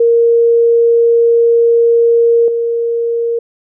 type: tone with level steps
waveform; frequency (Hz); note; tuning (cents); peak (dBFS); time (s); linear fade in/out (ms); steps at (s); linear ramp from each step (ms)
sine; 466.2; A#4; 0; -6 / -12; 0-3.39; 5; 2.48; 2
effects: none